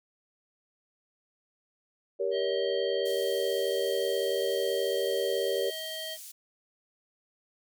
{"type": "chord", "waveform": "sine", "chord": "G diminished", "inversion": "none", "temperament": "just", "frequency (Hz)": [392, 470.4, 564.5], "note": ["G4", "Bb4", "Db5"], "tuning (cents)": [0, 16, 31], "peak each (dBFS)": -31, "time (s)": [2.19, 5.71], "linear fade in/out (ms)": 20}
{"type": "harmonic tone", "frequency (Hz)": 635, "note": "D#5", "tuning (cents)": 35, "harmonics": [1, 3, 5, 7], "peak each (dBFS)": [-40, -44, -38, -44], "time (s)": [2.31, 6.18], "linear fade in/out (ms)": 50}
{"type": "band-pass noise", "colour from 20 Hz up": "white", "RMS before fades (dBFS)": -45, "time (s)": [3.05, 6.32], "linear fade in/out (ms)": 10, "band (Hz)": [4800, 16000], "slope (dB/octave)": 12}
{"effects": []}